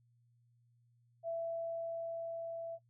sine tone with level ramp, 666 Hz, E5, 18 cents sharp, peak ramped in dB -35 to -40 dBFS, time 1.23-2.79 s, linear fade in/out 50 ms, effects noise-tail reverb RT60 0.1 s tail -24 dB re dry + added 119 Hz sine -68 dBFS peak until 2.89 s

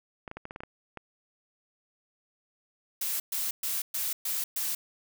clicks, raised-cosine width 0.5 ms, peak -24 dBFS, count 9, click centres 0.278 / 0.314 / 0.37 / 0.454 / 0.509 / 0.561 / 0.605 / 0.635 / 0.973 s
blue noise bursts, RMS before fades -31 dBFS, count 6, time 3.01-4.75 s, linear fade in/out 5 ms, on 190 ms, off 120 ms
effects none

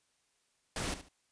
pink noise with echo, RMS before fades -36 dBFS, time 0.76-0.94 s, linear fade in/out 2 ms, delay 73 ms, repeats 2, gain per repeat -12 dB, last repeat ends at 1.086 s, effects white hiss -75 dBFS RMS until 1.31 s + resampled to 22050 Hz

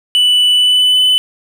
triangle tone with pitch glide, 2973 to 3009 Hz, F#7 to F#7, +8 to +28 cents, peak -6 dBFS, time 0.15-1.18 s, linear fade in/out 0 ms, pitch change +20 cents, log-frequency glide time 0.53-1.01 s, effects none

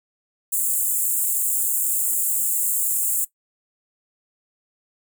pink high-pass noise, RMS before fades -22 dBFS, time 0.52-3.25 s, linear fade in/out 10 ms, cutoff 7200 Hz, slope 96 dB/octave, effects noise-tail reverb RT60 0.1 s tail -17 dB re dry

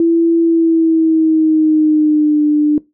sine tone with pitch glide, 333.5 to 298.8 Hz, E4 to D4, +20 to +30 cents, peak -8 dBFS, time 0-2.78 s, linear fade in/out 2 ms, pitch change -190 cents, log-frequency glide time 0.4-2.41 s, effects noise-tail reverb RT60 0.2 s tail -20 dB re dry

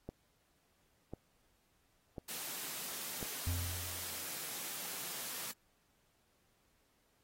click train, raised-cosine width 2 ms, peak -29 dBFS, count 4, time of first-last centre 0.09-3.228 s, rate 0.956 Hz
white high-pass noise, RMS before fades -43 dBFS, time 2.28-5.52 s, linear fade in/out 10 ms, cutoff 120 Hz, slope 48 dB/octave
triangle tone with exponential decay, 87.31 Hz, F2, in tune, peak -29 dBFS, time 3.47-4.3 s, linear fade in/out 0 ms, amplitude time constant 180 ms
effects pink hiss -75 dBFS RMS until 7.23 s + AAC 48 kbps

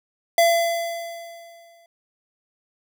square tone with exponential decay, 677 Hz, E5, 46 cents sharp, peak -13 dBFS, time 0.38-1.86 s, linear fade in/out 2 ms, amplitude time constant 320 ms, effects none

